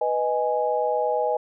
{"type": "chord", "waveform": "sine", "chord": "G# minor", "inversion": "first", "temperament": "equal", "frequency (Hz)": [493.9, 622.3, 830.6], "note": ["B4", "D#5", "G#5"], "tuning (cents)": [0, 0, 0], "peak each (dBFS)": -25, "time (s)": [0.01, 1.37], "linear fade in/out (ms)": 5, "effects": []}